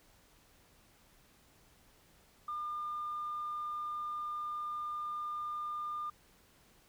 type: tone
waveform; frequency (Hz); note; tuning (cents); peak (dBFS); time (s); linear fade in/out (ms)
sine; 1205; D6; +44; -35; 2.48-6.1; 5
effects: tanh soft clip ceiling -32 dBFS + pink hiss -65 dBFS RMS until 6.88 s